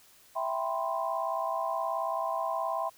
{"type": "chord", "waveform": "sine", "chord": "C major seventh", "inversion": "first", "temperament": "equal", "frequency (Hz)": [659.3, 784, 987.8, 1046.5], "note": ["E5", "G5", "B5", "C6"], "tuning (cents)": [0, 0, 0, 0], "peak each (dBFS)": [-33, -35, -36, -34], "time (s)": [0.35, 2.9], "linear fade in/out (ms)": 20, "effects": ["white hiss -59 dBFS RMS until 2.97 s"]}